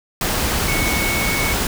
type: tone in noise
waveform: sine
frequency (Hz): 2214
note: C#7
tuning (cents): -3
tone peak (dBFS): -22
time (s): 0.68-1.53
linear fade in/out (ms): 2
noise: pink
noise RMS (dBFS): -20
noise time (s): 0.21-1.67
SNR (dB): -5
effects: none